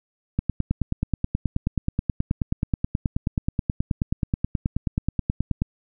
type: click train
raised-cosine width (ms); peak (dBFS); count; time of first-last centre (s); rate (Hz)
5; -9; 50; 0.39-5.619; 9.37
effects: none